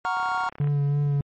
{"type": "chord", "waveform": "triangle", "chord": "Gb major seventh", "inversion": "none", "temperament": "equal", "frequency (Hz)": [740, 932.3, 1108.7, 1396.9], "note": ["Gb5", "Bb5", "Db6", "F6"], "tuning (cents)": [0, 0, 0, 0], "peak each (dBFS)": -27, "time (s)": [0.05, 0.49], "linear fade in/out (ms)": 0}
{"type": "click train", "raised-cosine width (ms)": 0.5, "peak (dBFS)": -26, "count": 18, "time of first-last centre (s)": [0.17, 0.673], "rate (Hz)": 33.8}
{"type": "tone with vibrato", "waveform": "triangle", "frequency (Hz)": 143.7, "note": "D3", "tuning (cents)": -37, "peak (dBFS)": -18, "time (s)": [0.6, 1.21], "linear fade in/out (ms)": 2, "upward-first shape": "sine", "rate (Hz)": 3.1, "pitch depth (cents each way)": 19}
{"effects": ["MP3 32 kbps"]}